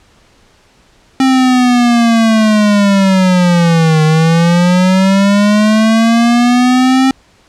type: linear two-way sweep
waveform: square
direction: down then up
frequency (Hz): 266 to 154.7 to 266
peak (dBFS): -7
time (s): 1.2-7.11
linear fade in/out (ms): 2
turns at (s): 4.03
effects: pink hiss -48 dBFS RMS until 7.48 s + low-pass 7000 Hz 12 dB/octave